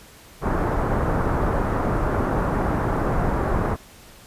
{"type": "low-pass noise", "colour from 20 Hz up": "pink", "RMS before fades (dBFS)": -22, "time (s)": [0.41, 3.77], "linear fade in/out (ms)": 50, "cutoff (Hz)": 1400, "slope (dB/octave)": 24, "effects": ["pink hiss -47 dBFS RMS until 4.26 s", "resampled to 32000 Hz"]}